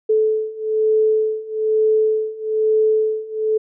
sine beating tone pair, 434.2 / 435.3 Hz, A4 / A4, -23 / -19 cents, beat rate 1.1 Hz, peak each -19 / -17 dBFS, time 0.09-3.58 s, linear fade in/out 10 ms, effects none

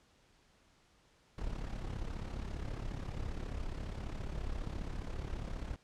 brown noise with amplitude modulation, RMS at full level -37 dBFS, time 1.38-5.76 s, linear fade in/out 2 ms, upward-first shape sine, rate 34.7 Hz, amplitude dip 65%, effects pink hiss -68 dBFS RMS until 5.83 s + low-pass 7000 Hz 12 dB/octave

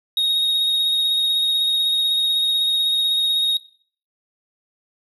triangle tone with vibrato, 3746 Hz, A#7, 8 cents sharp, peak -15 dBFS, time 0.17-3.57 s, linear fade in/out 2 ms, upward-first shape sine, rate 16 Hz, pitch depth 14 cents each way, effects noise-tail reverb RT60 0.5 s tail -20 dB re dry

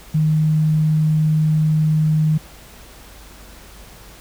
sine tone, 155.2 Hz, D#3, 4 cents flat, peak -13 dBFS, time 0.14-2.38 s, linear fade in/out 10 ms, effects added 50 Hz sine -44 dBFS peak until 4.2 s + pink hiss -43 dBFS RMS until 4.2 s

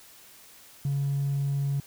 sine tone with hard clipping, 139.9 Hz, C#3, 16 cents sharp, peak -25 dBFS, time 0.85-1.8 s, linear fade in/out 2 ms, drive 1 dB, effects white hiss -52 dBFS RMS until 1.86 s

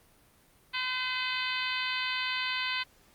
harmonic tone, 510 Hz, C5, 44 cents flat, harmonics 2 / 3 / 4 / 5 / 6 / 7 / 8 / 9, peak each -38 / -37 / -36 / -36 / -37 / -40 / -40 / -43 dBFS, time 0.73-2.84 s, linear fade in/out 20 ms, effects pink hiss -62 dBFS RMS until 3.14 s + Opus 32 kbps

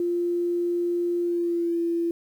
sine tone with pitch glide, 348 to 338.5 Hz, F4 to E4, -6 to +46 cents, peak -22 dBFS, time 0-2.11 s, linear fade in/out 2 ms, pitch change -48 cents, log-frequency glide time 1.2-1.78 s, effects 9-bit

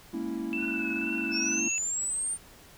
triangle chord, A# half-diminished seventh, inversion third, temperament equal, 207.7 / 233.1 / 277.2 / 329.6 Hz, G#3 / A#3 / C#4 / E4, 0 / 0 / 0 / 0 cents, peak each -38 / -34 / -35 / -32 dBFS, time 0.13-1.69 s, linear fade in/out 10 ms
sine tone with vibrato, 2647 Hz, E7, 7 cents sharp, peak -31 dBFS, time 0.53-1.78 s, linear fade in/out 0 ms, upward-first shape triangle, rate 2 Hz, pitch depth 44 cents each way
sine tone with tremolo, 1480 Hz, F#6, in tune, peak -38 dBFS, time 0.57-1.61 s, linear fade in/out 50 ms, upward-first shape square, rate 18 Hz, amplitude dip 70%
sine linear sweep, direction up, 5274 to 9030 Hz, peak -28 dBFS, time 1.31-2.38 s, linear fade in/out 50 ms
effects pink hiss -53 dBFS RMS until 2.77 s

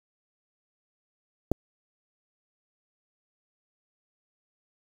clicks, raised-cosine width 2 ms, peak -10 / -22 dBFS, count 2, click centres 1.516 / 1.519 s, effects 7-bit

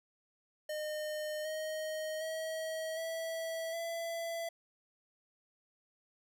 square tone with pitch steps, 610 / 624.3 / 638.8 / 653.8 / 669.1 Hz, D#5 / D#5 / D#5 / E5 / E5, -34 / +6 / +45 / -14 / +26 cents, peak -37 dBFS, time 0.69-4.49 s, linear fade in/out 5 ms, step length 760 ms, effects none

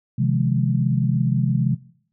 sine chord, F minor seventh, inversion second, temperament just, 130.96 / 157.15 / 174.61 / 209.5 Hz, C3 / Eb3 / F3 / Ab3, +2 / +18 / 0 / +15 cents, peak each -19 / -24 / -24 / -24 dBFS, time 0.18-1.75 s, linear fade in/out 10 ms, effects noise-tail reverb RT60 0.6 s tail -20 dB re dry

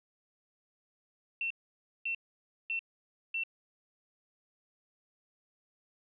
sine tone bursts, 2700 Hz, E7, 41 cents sharp, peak -31 dBFS, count 4, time 1.41-3.436 s, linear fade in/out 2 ms, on 94 ms, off 550 ms, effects none

